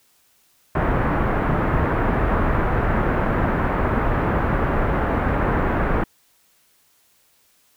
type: low-pass noise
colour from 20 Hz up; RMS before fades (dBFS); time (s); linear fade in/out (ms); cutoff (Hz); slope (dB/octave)
pink; -20; 0.75-6.04; 5; 1700; 24
effects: white hiss -60 dBFS RMS until 7.76 s